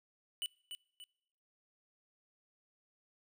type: tone with echo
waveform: square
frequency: 2970 Hz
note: F#7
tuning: 6 cents sharp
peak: -36 dBFS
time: 0.42-0.46 s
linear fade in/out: 0 ms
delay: 290 ms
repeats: 2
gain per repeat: -7 dB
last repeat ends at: 1.04 s
effects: noise-tail reverb RT60 0.8 s tail -26 dB re dry